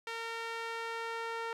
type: tone with band-pass filter sweep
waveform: sawtooth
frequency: 457.9 Hz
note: A#4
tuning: 31 cents flat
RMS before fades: -39 dBFS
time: 0.07-1.53 s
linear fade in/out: 2 ms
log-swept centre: 2200 to 1300 Hz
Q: 0.83
effects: none